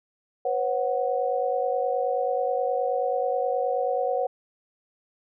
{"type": "chord", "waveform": "sine", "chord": "B suspended second", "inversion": "none", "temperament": "equal with one note detuned", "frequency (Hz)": [493.9, 543.3, 740], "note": ["B4", "C#5", "F#5"], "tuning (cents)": [0, -35, 0], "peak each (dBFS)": -27, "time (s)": [0.45, 4.27], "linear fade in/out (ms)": 5, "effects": []}